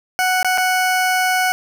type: tone with dropouts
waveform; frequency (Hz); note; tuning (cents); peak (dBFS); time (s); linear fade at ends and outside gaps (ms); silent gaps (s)
20% pulse; 740; F#5; 0; -10; 0.19-1.52; 0; 0.429-0.446 / 0.576-0.581
effects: none